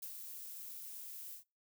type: noise with ADSR envelope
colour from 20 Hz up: violet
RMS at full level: -44 dBFS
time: 0.02-1.44 s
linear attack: 8 ms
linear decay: 79 ms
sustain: -4 dB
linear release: 110 ms
effects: noise-tail reverb RT60 0.3 s tail -25 dB re dry